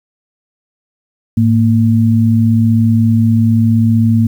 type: tone pair together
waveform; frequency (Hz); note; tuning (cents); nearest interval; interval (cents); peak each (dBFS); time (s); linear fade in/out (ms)
sine; 108 / 228.8; A2 / A#3; -32 / -32; octave + minor second; 1300; -10; 1.37-4.27; 5
effects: 7-bit